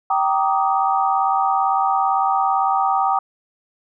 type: chord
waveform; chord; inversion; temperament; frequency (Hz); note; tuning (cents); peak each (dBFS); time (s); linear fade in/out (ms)
sine; Eb major seventh; first; just; 777.8 / 933.4 / 1166.7 / 1244.5; G5 / Bb5 / D6 / Eb6; -14 / +2 / -12 / 0; -18 / -23 / -24 / -22; 0.1-3.19; 5
effects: none